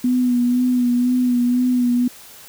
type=tone with vibrato; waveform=sine; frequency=246.9 Hz; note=B3; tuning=in tune; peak=-14 dBFS; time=0.04-2.08 s; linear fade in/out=5 ms; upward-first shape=sine; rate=2 Hz; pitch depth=31 cents each way; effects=white hiss -42 dBFS RMS until 2.48 s